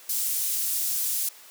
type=high-pass noise; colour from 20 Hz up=pink; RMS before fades=-27 dBFS; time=0.09-1.29 s; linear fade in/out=5 ms; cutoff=8900 Hz; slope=12 dB/octave; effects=white hiss -49 dBFS RMS until 1.5 s + high-pass 400 Hz 12 dB/octave